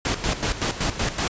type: noise with tremolo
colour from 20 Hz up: pink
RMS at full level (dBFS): -23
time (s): 0.05-1.28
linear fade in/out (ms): 2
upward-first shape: square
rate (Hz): 5.3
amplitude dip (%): 70
effects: resampled to 16000 Hz